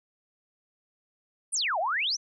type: exponential two-way sweep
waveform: sine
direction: down then up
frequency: 10320 to 613 to 6300 Hz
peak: -25 dBFS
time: 1.52-2.17 s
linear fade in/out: 20 ms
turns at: 1.79 s
effects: none